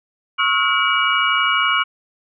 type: tone cluster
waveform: sine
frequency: 1099 / 1296 / 1428 / 2292 / 2896 Hz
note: C#6 / E6 / F6 / D7 / F#7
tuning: -15 / -30 / +38 / -43 / -38 cents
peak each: -21 dBFS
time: 0.38-1.84 s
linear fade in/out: 20 ms
effects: none